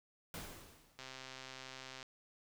pink noise with exponential decay, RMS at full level -44 dBFS, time 0.34-1.26 s, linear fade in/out 1 ms, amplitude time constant 200 ms
click train, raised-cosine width 0.2 ms, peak -31 dBFS, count 137, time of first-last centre 0.99-2.028 s, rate 131 Hz
effects none

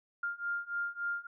sine beating tone pair, 1400 / 1403.5 Hz, F6 / F6, +4 / +8 cents, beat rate 3.5 Hz, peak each -37 / -36 dBFS, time 0.23-1.27 s, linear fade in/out 5 ms, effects none

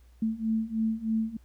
sine beating tone pair, 220 / 223.2 Hz, A3 / A3, 0 / +25 cents, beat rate 3.2 Hz, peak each -30 / -28 dBFS, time 0.22-1.37 s, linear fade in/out 5 ms, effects added 60 Hz sine -53 dBFS peak until 1.44 s + pink hiss -68 dBFS RMS until 1.44 s

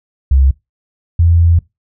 sine tone pair in turn, 67.1 / 84.54 Hz, C2 / E2, +44 / +44 cents, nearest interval major third, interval 400 cents, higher second, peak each -6 dBFS, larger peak neither, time 0.31-0.51 / 1.19-1.59 s, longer second, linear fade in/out 5 ms, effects noise-tail reverb RT60 0.2 s tail -22 dB re dry

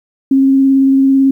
sine tone with vibrato, 269.8 Hz, C#4, 47 cents flat, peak -6 dBFS, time 0.31-1.31 s, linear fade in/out 5 ms, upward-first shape triangle, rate 18 Hz, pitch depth 15 cents each way, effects 8-bit

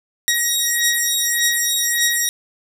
10% pulse beating tone pair, 1893 / 1894.7 Hz, A#6 / A#6, +26 / +28 cents, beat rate 1.7 Hz, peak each -10 dBFS, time 0.28-2.29 s, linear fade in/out 0 ms, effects none

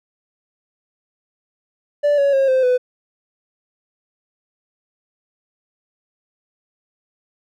triangle tone with pitch steps, 583 / 561.2 / 540.2 / 520 / 500.5 Hz, D5 / C#5 / C#5 / C5 / B4, -13 / +21 / -45 / -11 / +23 cents, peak -10 dBFS, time 2.03-2.78 s, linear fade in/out 20 ms, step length 150 ms, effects tanh soft clip ceiling -6 dBFS

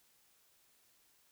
silence, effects white hiss -70 dBFS RMS until 1.31 s

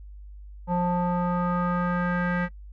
square tone with low-pass filter sweep, 176.8 Hz, F3, 22 cents sharp, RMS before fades -25 dBFS, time 0.67-2.49 s, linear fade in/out 50 ms, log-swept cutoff 850 to 1800 Hz, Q 4, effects noise-tail reverb RT60 0.1 s tail -23 dB re dry + added 50 Hz sine -40 dBFS peak until 2.72 s

